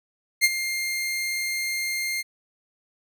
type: tone with ADSR envelope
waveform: sawtooth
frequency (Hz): 2113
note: C7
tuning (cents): +16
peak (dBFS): -10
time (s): 0.41-2.23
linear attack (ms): 33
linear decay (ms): 39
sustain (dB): -12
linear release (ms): 27
effects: none